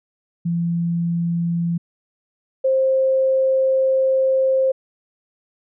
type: tone pair in turn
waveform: sine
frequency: 170 / 528.3 Hz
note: F3 / C5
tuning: -46 / +17 cents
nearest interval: octave + minor sixth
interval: 1963 cents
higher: second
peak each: -18 / -14 dBFS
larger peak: second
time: 0.45-1.78 / 2.64-4.72 s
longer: second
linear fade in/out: 10 ms
effects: none